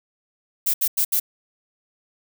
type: noise bursts at uneven times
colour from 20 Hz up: violet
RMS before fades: -20 dBFS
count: 4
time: 0.66-0.74 / 0.81-0.88 / 0.97-1.05 / 1.12-1.2 s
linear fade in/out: 10 ms
effects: none